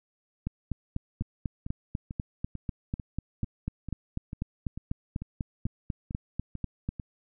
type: two click trains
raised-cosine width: 5 ms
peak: -24 / -18 dBFS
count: 14 / 27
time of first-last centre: 1.22-6.998 / 0.47-6.89 s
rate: 2.25 / 4.05 Hz
effects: none